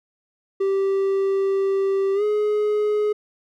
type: tone with pitch glide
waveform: triangle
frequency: 390 to 420.4 Hz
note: G4 to G#4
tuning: -9 to +21 cents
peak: -16 dBFS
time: 0.6-3.13 s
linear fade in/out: 10 ms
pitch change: +130 cents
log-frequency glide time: 2.14-2.23 s
effects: none